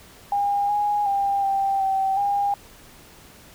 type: tone with pitch steps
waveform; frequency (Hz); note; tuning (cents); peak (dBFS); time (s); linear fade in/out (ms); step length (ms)
sine; 809 / 826 / 797 / 785 / 773 / 807; G#5 / G#5 / G5 / G5 / G5 / G#5; -46 / -10 / +28 / +2 / -24 / -50; -19; 0.32-2.54; 2; 370
effects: pink hiss -48 dBFS RMS until 3.54 s